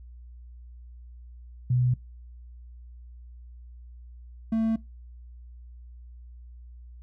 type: tone pair in turn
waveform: sine / triangle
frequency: 124.8 / 223.5 Hz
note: B2 / A3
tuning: +19 / +27 cents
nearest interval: minor seventh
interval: 1008 cents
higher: second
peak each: -20 dBFS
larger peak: neither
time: 1.7-1.94 / 4.52-4.76 s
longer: neither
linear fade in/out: 5 ms
effects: noise-tail reverb RT60 0.2 s tail -21 dB re dry + added 60 Hz sine -43 dBFS peak until 7.02 s